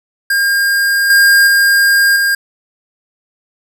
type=tone with level steps; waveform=square; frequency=1611 Hz; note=G6; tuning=47 cents sharp; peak=-11 / -6 / -8 / -11 dBFS; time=0.3-2.35 s; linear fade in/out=5 ms; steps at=1.1 / 1.47 / 2.16 s; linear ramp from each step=2 ms; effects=none